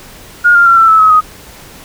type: tone with pitch steps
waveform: sine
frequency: 1428 / 1397 / 1366.7 / 1337 / 1308 / 1279.6 / 1251.8 Hz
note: F6 / F6 / F6 / E6 / E6 / D#6 / D#6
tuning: +38 / 0 / -38 / +24 / -14 / +48 / +10 cents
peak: -3 dBFS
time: 0.44-1.21 s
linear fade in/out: 20 ms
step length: 110 ms
effects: pink hiss -35 dBFS RMS until 1.84 s